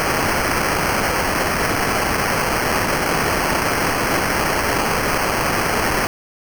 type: noise with sample-and-hold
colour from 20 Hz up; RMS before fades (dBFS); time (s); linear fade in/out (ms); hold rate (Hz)
violet; -19; 0-6.07; 0; 3675
effects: none